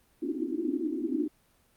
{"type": "band-pass noise", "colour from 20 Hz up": "pink", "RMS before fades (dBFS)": -31, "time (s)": [0.22, 1.28], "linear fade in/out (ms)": 10, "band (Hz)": [250, 360], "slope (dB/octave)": 96, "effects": ["pink hiss -66 dBFS RMS until 1.76 s", "Opus 32 kbps"]}